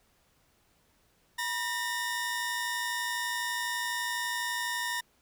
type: tone pair together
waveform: sawtooth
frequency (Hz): 968 / 1824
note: B5 / A#6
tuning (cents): -35 / -38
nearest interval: major seventh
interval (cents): 1097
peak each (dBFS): -31 / -29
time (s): 1.38-5.01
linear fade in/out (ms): 10
effects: pink hiss -68 dBFS RMS until 5.21 s